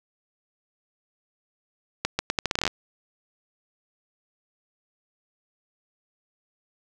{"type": "accelerating click train", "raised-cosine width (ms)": 0.2, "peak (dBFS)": -6, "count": 13, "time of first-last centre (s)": [2.05, 2.677], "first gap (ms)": 140, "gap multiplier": 0.79, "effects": []}